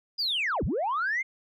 sine linear two-way sweep, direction down then up, 5000 to 36.03 to 2160 Hz, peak -24 dBFS, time 0.18-1.23 s, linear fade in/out 20 ms, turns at 0.64 s, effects tanh soft clip ceiling -22 dBFS

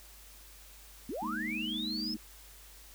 sine linear sweep, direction up, 207.7 to 5274 Hz, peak -35 dBFS, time 1.09-2.14 s, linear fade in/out 2 ms
sine chord, Ab suspended second, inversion none, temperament just, 207.7 / 233.6 / 311.5 Hz, Ab3 / Bb3 / Eb4, 0 / +4 / +2 cents, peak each -40 dBFS, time 1.22-2.17 s, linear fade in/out 5 ms
effects added 50 Hz sine -55 dBFS peak until 2.94 s + white hiss -55 dBFS RMS until 2.94 s

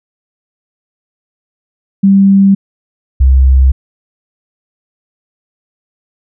sine tone pair in turn, 196 / 65.79 Hz, G3 / C2, 0 / +10 cents, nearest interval octave + perfect fifth, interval 1890 cents, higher first, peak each -3 dBFS, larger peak neither, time 2.03-2.55 / 3.2-3.72 s, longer neither, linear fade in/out 10 ms, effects none

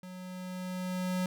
square tone with level ramp, 183.3 Hz, F#3, 16 cents flat, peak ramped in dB -44 to -29 dBFS, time 0.03-1.26 s, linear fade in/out 2 ms, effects none

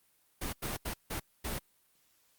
pink noise bursts at uneven times, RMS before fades -36 dBFS, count 5, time 0.41-0.53 / 0.62-0.77 / 0.85-0.94 / 1.1-1.2 / 1.44-1.59 s, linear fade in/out 10 ms, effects white hiss -70 dBFS RMS until 2.38 s + Opus 32 kbps

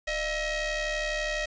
sawtooth ring-modulated tone, 643 Hz, E5, 43 cents flat, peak -21 dBFS, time 0.07-1.46 s, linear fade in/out 10 ms, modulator 1250 Hz, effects resampled to 16000 Hz + 8-bit

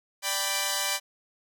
5% pulse chord, G major, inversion second, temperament equal, 587.3 / 784 / 987.8 Hz, D5 / G5 / B5, 0 / 0 / 0 cents, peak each -20 / -19 / -18 dBFS, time 0.22-1 s, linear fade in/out 50 ms, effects none

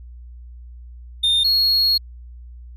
triangle tone pair in turn, 3636 / 4310 Hz, A#7 / C#8, -44 / -49 cents, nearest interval minor third, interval 295 cents, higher second, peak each -13 dBFS, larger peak neither, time 1.23-1.44 / 1.44-1.98 s, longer second, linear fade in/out 10 ms, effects added 60 Hz sine -36 dBFS peak until 2.76 s + resampled to 32000 Hz

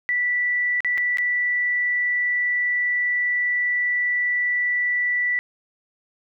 sine tone with dropouts, 1965 Hz, B6, 9 cents flat, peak -19 dBFS, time 0.09-5.39 s, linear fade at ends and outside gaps 0 ms, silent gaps 0.805-0.847 / 0.976-0.98 / 1.172-1.184 s, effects none

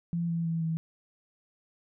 sine tone with pitch steps, 170 / 167.37 / 164.78 / 162.23 Hz, F3 / E3 / E3 / E3, -46 / +27 / 0 / -27 cents, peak -27 dBFS, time 0.13-0.77 s, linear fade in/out 0 ms, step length 160 ms, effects none

